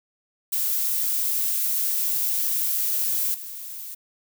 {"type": "noise with level steps", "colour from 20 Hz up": "violet", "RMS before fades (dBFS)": [-24, -36], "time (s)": [0.52, 3.95], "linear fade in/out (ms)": 10, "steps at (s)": 3.34, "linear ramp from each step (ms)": 5, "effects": []}